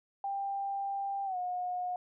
sine tone with pitch glide, 792 to 722.1 Hz, G5 to F#5, +18 to -42 cents, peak -32 dBFS, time 0.24-1.96 s, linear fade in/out 2 ms, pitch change -160 cents, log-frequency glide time 1.25-1.37 s, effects none

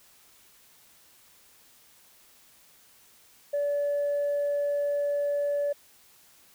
sine tone, 576 Hz, D5, 34 cents flat, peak -23 dBFS, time 3.53-5.73 s, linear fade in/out 10 ms, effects tanh soft clip ceiling -22 dBFS + white hiss -58 dBFS RMS until 6.54 s

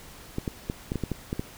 clicks, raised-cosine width 3 ms, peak -15 dBFS, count 9, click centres 0.384 / 0.478 / 0.699 / 0.919 / 0.957 / 1.037 / 1.117 / 1.329 / 1.395 s, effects pink hiss -47 dBFS RMS until 1.57 s

